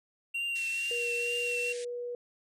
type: tone with vibrato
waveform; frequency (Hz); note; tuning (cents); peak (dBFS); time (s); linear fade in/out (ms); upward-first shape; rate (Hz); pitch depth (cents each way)
triangle; 2744; F7; -31; -29; 0.34-1.73; 10; triangle; 2.2; 32
type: band-pass noise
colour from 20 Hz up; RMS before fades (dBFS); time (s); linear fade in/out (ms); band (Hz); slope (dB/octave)
white; -46; 0.55-1.85; 10; 1600 to 9700; 96
type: tone with pitch glide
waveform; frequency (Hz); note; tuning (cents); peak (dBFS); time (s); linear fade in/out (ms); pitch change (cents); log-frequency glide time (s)
sine; 476.6 to 484.7; A#4 to B4; +38 to -32; -34; 0.91-2.15; 2; +30; 1.2-1.56
effects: none